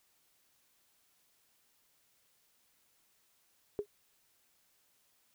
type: tone with exponential decay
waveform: sine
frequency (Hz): 411.9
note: G#4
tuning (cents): -14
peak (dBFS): -27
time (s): 3.79-3.86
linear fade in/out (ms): 0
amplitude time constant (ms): 15
effects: white hiss -72 dBFS RMS until 5.34 s